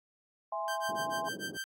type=chord; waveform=sine; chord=E augmented; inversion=none; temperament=equal; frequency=659.3 / 830.6 / 1046.5 Hz; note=E5 / G#5 / B#5; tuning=0 / 0 / 0 cents; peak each=-37 dBFS; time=0.52-1.29 s; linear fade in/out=5 ms
type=tone with tremolo; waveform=sawtooth; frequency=1568 Hz; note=G6; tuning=in tune; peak=-31 dBFS; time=0.68-1.64 s; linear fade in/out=0 ms; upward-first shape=sine; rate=6.8 Hz; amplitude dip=100%
type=band-pass noise; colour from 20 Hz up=white; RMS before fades=-45 dBFS; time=0.89-1.57 s; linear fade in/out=0 ms; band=140 to 450 Hz; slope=24 dB/octave
effects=AAC 64 kbps